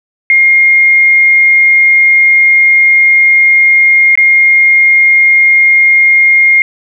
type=tone with dropouts; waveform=sine; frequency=2130 Hz; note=C7; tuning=30 cents sharp; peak=-3 dBFS; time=0.3-6.62 s; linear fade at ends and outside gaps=1 ms; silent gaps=4.154-4.175 s; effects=none